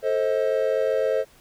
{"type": "chord", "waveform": "triangle", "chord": "A diminished", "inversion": "none", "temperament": "just", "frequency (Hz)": [440, 528, 633.6], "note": ["A4", "C5", "Eb5"], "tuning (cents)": [0, 16, 31], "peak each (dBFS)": [-23, -21, -24], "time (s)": [0.02, 1.25], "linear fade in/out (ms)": 50, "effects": ["pink hiss -55 dBFS RMS until 1.4 s"]}